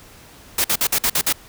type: noise bursts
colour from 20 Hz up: white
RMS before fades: -18 dBFS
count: 7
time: 0.58-1.327 s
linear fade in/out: 5 ms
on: 63 ms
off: 51 ms
effects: pink hiss -45 dBFS RMS until 1.48 s